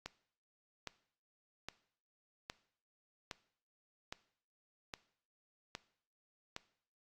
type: click train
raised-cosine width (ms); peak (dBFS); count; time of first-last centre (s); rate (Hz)
0.2; -24; 9; 0.06-6.564; 1.23
effects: noise-tail reverb RT60 0.6 s tail -18 dB re dry + Opus 48 kbps